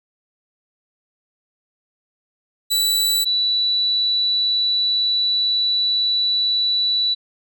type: tone pair in turn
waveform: sawtooth / sine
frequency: 3951 / 3951 Hz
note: B7 / B7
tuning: 0 / 0 cents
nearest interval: unison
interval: 0 cents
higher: neither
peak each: -13 / -16 dBFS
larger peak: first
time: 2.7-3.25 / 3.25-7.15 s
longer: second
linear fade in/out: 20 ms
effects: none